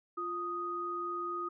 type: tone pair together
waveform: sine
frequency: 348.7 / 1244.5 Hz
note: F4 / D#6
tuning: -3 / 0 cents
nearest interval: octave + minor seventh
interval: 2203 cents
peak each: -40 / -35 dBFS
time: 0.17-1.49 s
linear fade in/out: 10 ms
effects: none